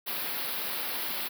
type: band-stop noise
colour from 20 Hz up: white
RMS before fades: -33 dBFS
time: 0.06-1.29 s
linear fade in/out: 20 ms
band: 4800 to 11000 Hz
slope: 48 dB/octave
effects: high-pass 200 Hz 12 dB/octave